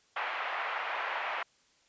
pink band-pass noise, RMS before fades -35 dBFS, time 0.16-1.43 s, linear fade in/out 5 ms, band 710 to 2500 Hz, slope 24 dB/octave, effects white hiss -67 dBFS RMS until 1.88 s + resampled to 16000 Hz

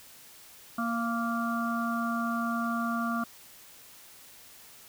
harmonic tone with a mistuned harmonic, 233.1 Hz, A#3, in tune, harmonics 1 / 3 / 5 / 6, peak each -30 / -37 / -33 / -36 dBFS, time 0.78-3.24 s, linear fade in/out 5 ms, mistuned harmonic 3, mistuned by -26 cents, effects white hiss -52 dBFS RMS until 4.88 s

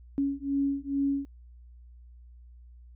sine beating tone pair, 277.2 / 279.5 Hz, C#4 / C#4, 0 / +14 cents, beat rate 2.3 Hz, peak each -29 dBFS, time 0.18-1.25 s, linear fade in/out 0 ms, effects added 60 Hz sine -48 dBFS peak until 2.95 s

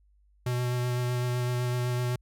square tone with vibrato, 123.47 Hz, B2, in tune, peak -27 dBFS, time 0.46-2.16 s, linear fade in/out 5 ms, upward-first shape sine, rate 7.9 Hz, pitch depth 13 cents each way, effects added 50 Hz sine -60 dBFS peak until 2.21 s

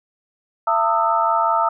sine tone cluster, 674 / 904 / 1227 / 1312 Hz, E5 / A5 / D#6 / E6, +38 / +47 / -25 / -9 cents, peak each -22 / -19 / -23 / -20 dBFS, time 0.67-1.69 s, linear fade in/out 5 ms, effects none

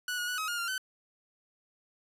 sawtooth tone with pitch steps, 1475 / 1447 / 1476 / 1273 / 1422 / 1389 / 1521 Hz, F#6 / F#6 / F#6 / D#6 / F6 / F6 / F#6, -6 / -39 / -5 / +39 / +31 / -10 / +47 cents, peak -28 dBFS, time 0.08-0.78 s, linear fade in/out 2 ms, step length 100 ms, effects resampled to 32000 Hz

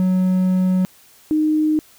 triangle / sine tone pair in turn, 185 / 308.3 Hz, F#3 / D#4, 0 / -16 cents, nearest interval major sixth, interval 884 cents, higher second, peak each -12 / -14 dBFS, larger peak first, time 0-0.85 / 1.31-1.79 s, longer first, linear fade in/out 0 ms, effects white hiss -50 dBFS RMS until 1.98 s

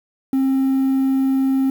triangle tone with vibrato, 266.8 Hz, C4, 34 cents sharp, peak -12 dBFS, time 0.33-1.7 s, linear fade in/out 2 ms, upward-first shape sine, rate 20 Hz, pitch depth 10 cents each way, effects tanh soft clip ceiling -8 dBFS + 7-bit

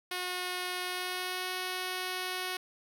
5% pulse tone with pitch glide, 362.6 to 368.1 Hz, F#4 to F#4, -35 to -9 cents, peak -22 dBFS, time 0.11-2.57 s, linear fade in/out 5 ms, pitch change +26 cents, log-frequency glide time 0.85-1.5 s, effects none

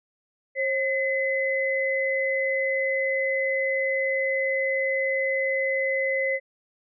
sine tone pair together, 537 / 2030 Hz, C5 / B6, +45 / +47 cents, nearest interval octave + major seventh, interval 2302 cents, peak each -25 dBFS, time 0.55-6.4 s, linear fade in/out 50 ms, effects none

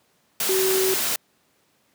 sine tone in noise, 379.2 Hz, F#4, 43 cents sharp, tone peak -20 dBFS, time 0.49-0.94 s, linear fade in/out 2 ms, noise white, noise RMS -24 dBFS, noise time 0.4-1.16 s, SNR +1 dB, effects pink hiss -64 dBFS RMS until 1.94 s + high-pass 150 Hz 12 dB/octave

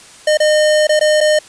square tone with dropouts, 610 Hz, D#5, 34 cents flat, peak -10 dBFS, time 0.27-1.39 s, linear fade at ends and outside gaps 5 ms, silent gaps 0.373-0.401 / 0.871-0.892 / 0.994-1.01 / 1.206-1.21 s, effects white hiss -40 dBFS RMS until 1.48 s + resampled to 22050 Hz

